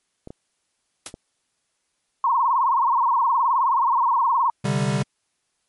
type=clicks; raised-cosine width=2 ms; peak=-23 dBFS; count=3; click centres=0.274 / 0.305 / 1.141 s
type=noise with exponential decay; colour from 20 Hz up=white; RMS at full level=-27 dBFS; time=1.06-1.14 s; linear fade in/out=2 ms; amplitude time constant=16 ms
type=tone with vibrato; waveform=sine; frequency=1005 Hz; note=B5; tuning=30 cents sharp; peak=-16 dBFS; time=2.24-4.5 s; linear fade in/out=2 ms; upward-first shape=sine; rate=19 Hz; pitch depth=160 cents each way
type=chord; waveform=square; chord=C suspended second; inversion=none; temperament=equal; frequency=130.81 / 146.83 / 196 Hz; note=C3 / D3 / G3; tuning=0 / 0 / 0 cents; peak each=-25 dBFS; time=4.64-5.03 s; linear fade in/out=10 ms
effects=white hiss -72 dBFS RMS until 5.68 s + MP3 48 kbps